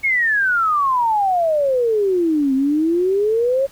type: exponential two-way sweep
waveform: sine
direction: down then up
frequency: 2217 to 261.5 to 557 Hz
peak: -14 dBFS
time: 0.03-3.67 s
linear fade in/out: 20 ms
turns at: 2.54 s
effects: pink hiss -47 dBFS RMS until 3.71 s